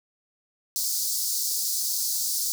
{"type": "high-pass noise", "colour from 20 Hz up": "pink", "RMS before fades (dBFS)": -27, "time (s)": [0.76, 2.52], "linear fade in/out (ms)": 0, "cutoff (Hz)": 4500, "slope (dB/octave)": 48, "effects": []}